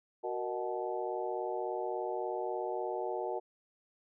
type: harmonic tone with a mistuned harmonic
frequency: 123.6 Hz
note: B2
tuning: 2 cents sharp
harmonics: 3 / 4 / 5 / 6 / 7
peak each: -38 / -39 / -40 / -41 / -41 dBFS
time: 0.23-3.4 s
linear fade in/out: 20 ms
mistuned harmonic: 4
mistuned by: -97 cents
effects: none